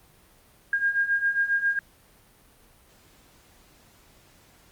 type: beating tone pair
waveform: sine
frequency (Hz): 1613 / 1620.4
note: G6 / G#6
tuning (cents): +49 / -43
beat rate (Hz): 7.4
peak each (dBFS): -27 / -23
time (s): 0.73-1.79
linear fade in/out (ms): 2
effects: pink hiss -57 dBFS RMS until 4.71 s + Opus 32 kbps